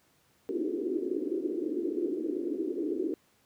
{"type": "band-pass noise", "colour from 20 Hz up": "pink", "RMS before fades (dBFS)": -32, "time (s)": [0.49, 3.14], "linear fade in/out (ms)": 0, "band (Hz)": [300, 390], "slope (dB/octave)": 48, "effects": ["pink hiss -67 dBFS RMS until 3.45 s", "high-pass 80 Hz 12 dB/octave"]}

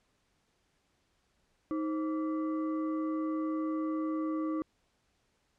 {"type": "tone with frequency modulation", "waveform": "sine", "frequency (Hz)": 314.4, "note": "D#4", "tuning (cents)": 18, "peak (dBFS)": -30, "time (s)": [1.71, 4.62], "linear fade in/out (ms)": 0, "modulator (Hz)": 842, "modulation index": 0.52, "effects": ["pink hiss -74 dBFS RMS until 5.58 s", "low-pass 8000 Hz 12 dB/octave"]}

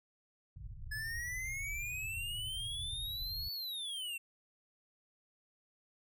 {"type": "low-pass noise", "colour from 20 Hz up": "pink", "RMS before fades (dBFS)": -46, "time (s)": [0.56, 3.49], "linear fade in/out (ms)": 5, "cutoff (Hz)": 130, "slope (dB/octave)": 48}
{"type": "exponential two-way sweep", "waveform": "square", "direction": "up then down", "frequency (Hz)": [1702, 4490, 2679], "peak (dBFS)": -39, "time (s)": [0.91, 4.18], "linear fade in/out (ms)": 10, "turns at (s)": 3.52}
{"effects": []}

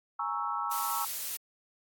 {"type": "chord", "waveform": "sine", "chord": "A# half-diminished seventh", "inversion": "third", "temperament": "equal", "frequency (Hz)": [830.6, 932.3, 1108.7, 1318.5], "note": ["G#5", "A#5", "C#6", "E6"], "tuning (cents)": [0, 0, 0, 0], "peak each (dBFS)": [-38, -36, -36, -34], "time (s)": [0.19, 1.05], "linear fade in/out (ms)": 5}
{"type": "noise", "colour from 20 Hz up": "blue", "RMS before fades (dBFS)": -35, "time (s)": [0.71, 1.37], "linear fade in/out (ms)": 5}
{"effects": ["AAC 64 kbps"]}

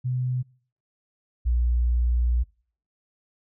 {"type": "tone pair in turn", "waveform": "sine", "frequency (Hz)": [126.4, 59.89], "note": ["B2", "A#1"], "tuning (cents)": [41, 47], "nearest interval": "octave + minor second", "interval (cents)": 1294, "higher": "first", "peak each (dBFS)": [-23, -19], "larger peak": "second", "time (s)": [[0.04, 0.43], [1.45, 2.44]], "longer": "second", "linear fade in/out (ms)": 20, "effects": ["noise-tail reverb RT60 0.5 s tail -25 dB re dry"]}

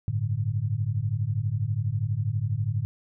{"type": "chord", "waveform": "sine", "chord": "G suspended second", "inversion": "none", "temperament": "just", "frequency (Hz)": [98, 110.25, 147], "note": ["G2", "A2", "D3"], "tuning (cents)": [0, 4, 2], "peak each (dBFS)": [-30, -26, -32], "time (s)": [0.08, 2.85], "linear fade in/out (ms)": 0, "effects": []}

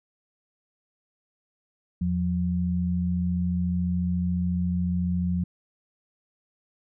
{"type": "tone pair together", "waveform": "sine", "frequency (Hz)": [83.8, 177.9], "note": ["E2", "F3"], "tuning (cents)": [29, 32], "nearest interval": "octave + minor second", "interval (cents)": 1303, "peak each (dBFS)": [-28, -24], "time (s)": [2.01, 5.44], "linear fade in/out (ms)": 5, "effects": []}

